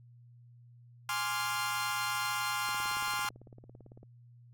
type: chord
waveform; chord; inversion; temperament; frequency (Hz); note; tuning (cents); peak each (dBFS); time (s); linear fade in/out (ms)
sawtooth; D half-diminished seventh; second; equal; 830.6 / 1046.5 / 1174.7 / 1396.9; Ab5 / C6 / D6 / F6; 0 / 0 / 0 / 0; -35 / -32 / -37 / -32; 1.09-3.29; 2
type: click train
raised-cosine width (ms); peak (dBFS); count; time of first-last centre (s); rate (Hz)
2; -39; 25; 2.69-4.031; 17.9
effects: added 120 Hz sine -54 dBFS peak until 4.53 s + AAC 64 kbps